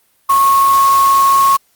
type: tone in noise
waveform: sine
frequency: 1095 Hz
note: C#6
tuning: 22 cents flat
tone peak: -7 dBFS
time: 0.29-1.57 s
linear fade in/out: 10 ms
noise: white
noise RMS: -23 dBFS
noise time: 0.29-1.57 s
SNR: +13 dB
effects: white hiss -57 dBFS RMS until 1.75 s + Opus 32 kbps